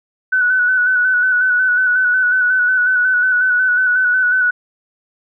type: tone with vibrato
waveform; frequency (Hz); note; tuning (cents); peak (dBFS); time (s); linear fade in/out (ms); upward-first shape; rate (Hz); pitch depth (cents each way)
sine; 1491; F#6; +13; -11; 0.32-4.51; 10; square; 5.5; 28
effects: none